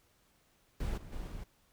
brown noise with level steps, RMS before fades -35 / -48 / -41 / -43 dBFS, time 0.8-1.44 s, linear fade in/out 5 ms, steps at 0.97 / 1.12 / 1.27 s, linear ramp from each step 10 ms, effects pink hiss -70 dBFS RMS until 1.72 s

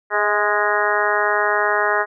harmonic tone with a mistuned harmonic, 207.7 Hz, G#3, in tune, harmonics 2 / 3 / 4 / 5 / 6 / 7 / 8 / 9, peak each -24 / -24 / -24 / -24 / -24 / -24 / -24 / -24 dBFS, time 0.1-2.06 s, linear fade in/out 50 ms, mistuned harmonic 3, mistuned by +26 cents, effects none

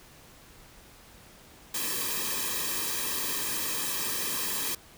white noise with comb filter, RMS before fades -31 dBFS, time 1.74-4.75 s, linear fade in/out 5 ms, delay 1.4 ms, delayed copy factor -0.9, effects pink hiss -53 dBFS RMS until 4.97 s

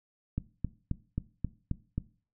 click train, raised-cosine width 5 ms, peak -18 dBFS, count 7, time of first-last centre 0.38-1.98 s, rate 3.75 Hz, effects noise-tail reverb RT60 0.4 s tail -18 dB re dry

